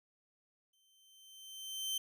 sawtooth tone with exponential growth, 3100 Hz, G7, 20 cents flat, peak -30 dBFS, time 0.73-1.98 s, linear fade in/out 5 ms, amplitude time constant 270 ms, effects none

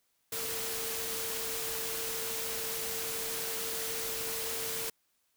sine tone in noise, 451.7 Hz, A4, 45 cents sharp, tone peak -42 dBFS, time 0.32-4.9 s, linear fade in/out 5 ms, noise white, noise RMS -36 dBFS, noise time 0.32-4.9 s, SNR -9 dB, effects white hiss -75 dBFS RMS until 5.36 s

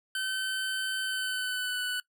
25% pulse tone with pitch glide, 1534 to 1489.5 Hz, G6 to F#6, -38 to +11 cents, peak -26 dBFS, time 0.15-2 s, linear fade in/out 2 ms, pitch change -51 cents, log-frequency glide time 1.02-1.8 s, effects noise-tail reverb RT60 0.1 s tail -21 dB re dry

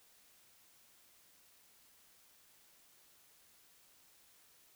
silence, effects white hiss -66 dBFS RMS until 4.75 s

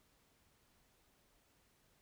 silence, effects pink hiss -73 dBFS RMS until 2.01 s

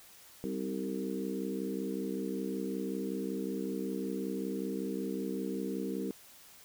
harmonic tone with a mistuned harmonic, 65.3 Hz, C2, 3 cents flat, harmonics 3 / 4 / 5 / 6 / 7, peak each -38 / -39 / -40 / -41 / -41 dBFS, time 0.44-6.11 s, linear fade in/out 0 ms, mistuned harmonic 5, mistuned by -32 cents, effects white hiss -56 dBFS RMS until 6.64 s

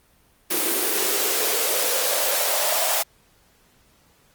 white noise with high-pass filter sweep, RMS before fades -22 dBFS, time 0.5-3.03 s, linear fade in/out 10 ms, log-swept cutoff 320 to 700 Hz, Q 5, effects pink hiss -59 dBFS RMS until 4.34 s + Opus 32 kbps

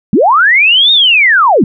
sine linear two-way sweep, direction up then down, 160 to 3741 to 160 Hz, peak -4 dBFS, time 0.13-1.64 s, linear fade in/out 2 ms, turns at 0.92 s, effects none

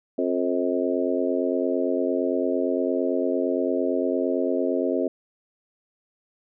harmonic tone with a mistuned harmonic, 88.8 Hz, F2, 29 cents sharp, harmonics 3 / 4 / 5 / 6 / 7, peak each -26 / -27 / -28 / -29 / -29 dBFS, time 0.18-5.08 s, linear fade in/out 5 ms, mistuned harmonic 7, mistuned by +35 cents, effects none

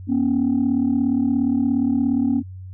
sine tone pair together, 240.1 / 277.2 Hz, B3 / C#4, -49 / 0 cents, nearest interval major second, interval 249 cents, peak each -18 dBFS, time 0.07-2.43 s, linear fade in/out 50 ms, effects tanh soft clip ceiling -12 dBFS + added 93 Hz sine -33 dBFS peak until 2.73 s

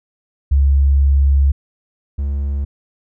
sine / triangle tone pair in turn, 69.3 / 69.98 Hz, C#2 / C#2, 0 / +17 cents, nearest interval unison, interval 17 cents, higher second, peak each -9 / -15 dBFS, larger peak first, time 0.51-1.52 / 2.18-2.65 s, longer first, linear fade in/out 10 ms, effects none

